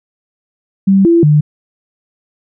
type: tone with pitch steps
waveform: sine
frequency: 194.3 / 337.7 / 149.8 Hz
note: G3 / E4 / D3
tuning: -15 / +42 / +35 cents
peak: -5 dBFS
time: 0.87-1.41 s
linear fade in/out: 10 ms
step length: 180 ms
effects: none